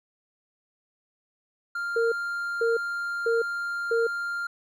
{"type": "tone", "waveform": "triangle", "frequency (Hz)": 1396.9, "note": "F6", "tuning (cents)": 0, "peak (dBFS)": -26, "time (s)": [1.75, 4.47], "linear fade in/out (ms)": 5}
{"type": "tone bursts", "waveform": "sine", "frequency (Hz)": 460.1, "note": "A#4", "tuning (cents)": -23, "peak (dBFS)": -21, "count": 4, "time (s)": [1.96, 4.07], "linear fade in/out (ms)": 5, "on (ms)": 160, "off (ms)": 490}
{"effects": []}